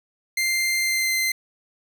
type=tone with pitch glide; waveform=sawtooth; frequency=2093 to 2074 Hz; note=C7 to C7; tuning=0 to -16 cents; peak=-17 dBFS; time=0.37-1.32 s; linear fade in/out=5 ms; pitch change=-16 cents; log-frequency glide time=0.78-1.14 s; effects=none